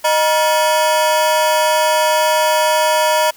40% pulse ring-modulated tone, 787 Hz, G5, 7 cents sharp, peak -8 dBFS, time 0.04-3.31 s, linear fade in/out 10 ms, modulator 169 Hz, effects white hiss -45 dBFS RMS until 3.36 s

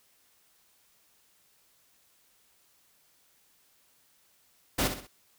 pink noise with echo, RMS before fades -27 dBFS, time 4.78-4.88 s, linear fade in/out 10 ms, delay 64 ms, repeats 3, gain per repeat -8 dB, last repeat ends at 5.072 s, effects white hiss -66 dBFS RMS until 5.38 s

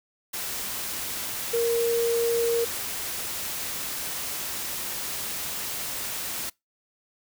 sine tone in noise, 466.2 Hz, A#4, in tune, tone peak -21 dBFS, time 1.53-2.65 s, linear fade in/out 10 ms, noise white, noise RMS -32 dBFS, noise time 0.33-6.5 s, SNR +8 dB, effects noise-tail reverb RT60 0.2 s tail -25 dB re dry

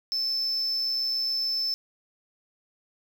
triangle tone with amplitude modulation, 5274 Hz, E8, in tune, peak -21 dBFS, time 0.12-1.74 s, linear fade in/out 0 ms, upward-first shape sine, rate 127 Hz, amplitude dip 35%, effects tanh soft clip ceiling -21 dBFS + 8-bit

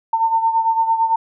sine beating tone pair, 902 / 910.9 Hz, A5 / A#5, +43 / -40 cents, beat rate 8.9 Hz, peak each -15 / -21 dBFS, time 0.13-1.16 s, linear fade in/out 5 ms, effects none

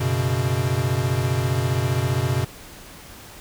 square chord, F# suspended fourth, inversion none, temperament equal with one note detuned, 93.9 / 123.47 / 138.59 Hz, F#2 / B2 / C#3, +26 / 0 / 0 cents, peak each -27 / -23 / -26 dBFS, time 0-2.45 s, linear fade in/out 10 ms, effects pink hiss -42 dBFS RMS until 3.4 s

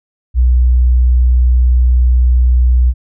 sine tone, 61.74 Hz, B1, in tune, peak -6 dBFS, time 0.34-2.94 s, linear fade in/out 50 ms, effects none

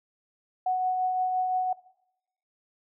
sine tone with tremolo, 740 Hz, F#5, in tune, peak -22 dBFS, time 0.66-1.73 s, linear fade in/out 5 ms, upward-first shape triangle, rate 5.8 Hz, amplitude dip 35%, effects noise-tail reverb RT60 0.8 s tail -19 dB re dry

